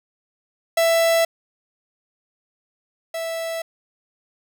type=tone pair in turn; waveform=45% pulse; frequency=663 / 658.4 Hz; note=E5 / E5; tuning=+10 / -2 cents; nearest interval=unison; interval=12 cents; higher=first; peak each=-15 / -25 dBFS; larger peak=first; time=0.77-1.25 / 3.14-3.62 s; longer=neither; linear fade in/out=5 ms; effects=none